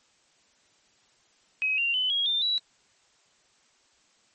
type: tone with pitch steps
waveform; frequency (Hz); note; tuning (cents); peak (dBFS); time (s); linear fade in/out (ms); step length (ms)
sine; 2540 / 2770 / 3021 / 3294 / 3592 / 3917; D#7 / F7 / F#7 / G#7 / A7 / B7; +35 / -15 / +35 / -15 / +35 / -15; -23; 1.62-2.58; 0; 160
effects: white hiss -64 dBFS RMS until 4.34 s + MP3 32 kbps